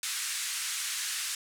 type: band-pass noise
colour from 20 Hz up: white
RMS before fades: -34 dBFS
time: 0.03-1.35 s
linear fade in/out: 2 ms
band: 1400 to 10000 Hz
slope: 24 dB/octave
effects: none